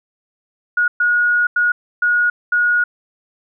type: tone bursts at uneven times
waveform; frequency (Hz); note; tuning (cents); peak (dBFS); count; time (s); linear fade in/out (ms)
sine; 1447; F#6; -39; -12; 5; 0.77-0.88 / 1-1.47 / 1.56-1.72 / 2.02-2.3 / 2.52-2.84; 5
effects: none